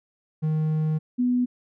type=tone pair in turn; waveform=triangle / sine; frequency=155.8 / 247.3 Hz; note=D#3 / B3; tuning=+3 / +3 cents; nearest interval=minor sixth; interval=800 cents; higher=second; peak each=-19 dBFS; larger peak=neither; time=0.42-0.99 / 1.18-1.46 s; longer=first; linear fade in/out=20 ms; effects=none